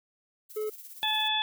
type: noise with tremolo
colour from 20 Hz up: violet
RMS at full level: -44 dBFS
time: 0.49-1.29 s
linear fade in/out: 20 ms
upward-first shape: sine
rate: 17 Hz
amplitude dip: 55%
type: tone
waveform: triangle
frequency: 429 Hz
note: A4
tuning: 44 cents flat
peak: -27 dBFS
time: 0.56-0.7 s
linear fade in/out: 10 ms
type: harmonic tone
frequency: 862 Hz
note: A5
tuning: 36 cents flat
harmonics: 1 / 2 / 3 / 4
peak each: -31 / -35 / -35 / -27 dBFS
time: 1.03-1.42 s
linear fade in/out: 0 ms
effects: none